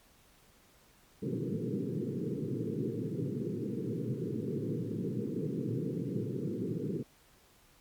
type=band-pass noise; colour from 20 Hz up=pink; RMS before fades=-35 dBFS; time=1.22-7.03 s; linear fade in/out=10 ms; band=110 to 470 Hz; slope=96 dB/octave; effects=pink hiss -63 dBFS RMS until 7.8 s + MP3 96 kbps